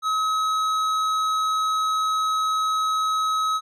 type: tone with tanh clipping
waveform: sine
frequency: 1279 Hz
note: D#6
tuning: 47 cents sharp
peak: -22 dBFS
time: 0.02-3.61 s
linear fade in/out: 50 ms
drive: 12 dB
effects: none